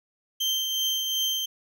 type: tone with tremolo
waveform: 35% pulse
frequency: 3136 Hz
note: G7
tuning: in tune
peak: -21 dBFS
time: 0.4-1.46 s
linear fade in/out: 10 ms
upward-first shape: triangle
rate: 2.7 Hz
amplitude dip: 40%
effects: none